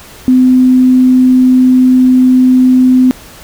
sine tone, 255.2 Hz, C4, 43 cents flat, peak -3 dBFS, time 0.28-3.11 s, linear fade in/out 0 ms, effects pink hiss -34 dBFS RMS until 3.43 s

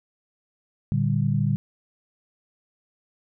sine chord, G minor, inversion first, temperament equal with one note detuned, 114.54 / 146.83 / 196 Hz, Bb2 / D3 / G3, -30 / 0 / 0 cents, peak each -24 / -23 / -26 dBFS, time 0.92-1.56 s, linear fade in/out 0 ms, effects none

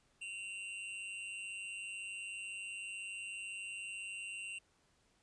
square tone with amplitude modulation, 2754 Hz, F7, 25 cents flat, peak -40 dBFS, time 0.21-4.59 s, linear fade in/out 10 ms, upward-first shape sine, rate 198 Hz, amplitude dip 65%, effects pink hiss -73 dBFS RMS until 5.22 s + resampled to 22050 Hz

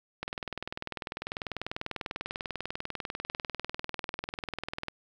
click train, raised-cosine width 0.3 ms, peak -18 dBFS, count 95, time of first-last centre 0.23-4.883 s, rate 20.2 Hz, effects 9-bit

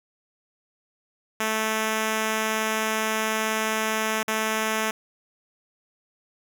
5% pulse tone with dropouts, 218.9 Hz, A3, 9 cents flat, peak -12 dBFS, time 1.4-4.91 s, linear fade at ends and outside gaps 5 ms, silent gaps 4.231-4.279 s, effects none

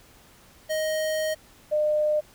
square / sine tone pair in turn, 625 / 604.8 Hz, D#5 / D#5, +8 / -49 cents, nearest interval minor second, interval 57 cents, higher first, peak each -25 / -20 dBFS, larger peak second, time 0.69-1.35 / 1.71-2.21 s, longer first, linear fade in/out 20 ms, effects pink hiss -54 dBFS RMS until 2.34 s

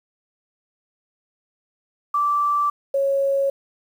sine tone pair in turn, 1167 / 550.8 Hz, D6 / C#5, -11 / -11 cents, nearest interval octave + minor second, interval 1300 cents, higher first, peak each -17 dBFS, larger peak neither, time 2.14-2.7 / 2.94-3.5 s, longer neither, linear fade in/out 5 ms, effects 8-bit

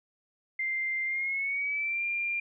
sine tone with pitch glide, 2093 to 2390 Hz, C7 to D7, 0 to +30 cents, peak -28 dBFS, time 0.59-2.4 s, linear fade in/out 5 ms, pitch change +230 cents, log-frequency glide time 1.06-2.04 s, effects none

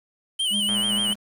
square tone with vibrato, 3049 Hz, G7, 49 cents flat, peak -22 dBFS, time 0.39-1.14 s, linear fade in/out 10 ms, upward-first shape sine, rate 6.8 Hz, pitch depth 88 cents each way
triangle tone with tremolo, 206 Hz, G#3, 14 cents flat, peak -25 dBFS, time 0.5-1.16 s, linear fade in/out 50 ms, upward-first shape square, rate 5 Hz, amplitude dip 35%
click train, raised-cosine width 0.5 ms, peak -21 dBFS, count 51, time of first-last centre 0.69-1.125 s, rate 115 Hz
effects resampled to 32000 Hz + 8-bit

